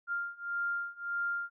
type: beating tone pair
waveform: sine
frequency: 1396.9 / 1398.6 Hz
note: F6 / F6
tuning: 0 / +2 cents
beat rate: 1.7 Hz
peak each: -36 / -35 dBFS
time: 0.07-1.5 s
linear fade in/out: 50 ms
effects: none